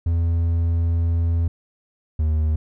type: tone pair in turn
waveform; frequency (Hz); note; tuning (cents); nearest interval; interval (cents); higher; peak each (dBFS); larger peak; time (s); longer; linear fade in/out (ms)
triangle; 84 / 77.75; E2 / D#2; +33 / -1; minor second; 134; first; -15; neither; 0.06-1.48 / 2.19-2.56; first; 5
effects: none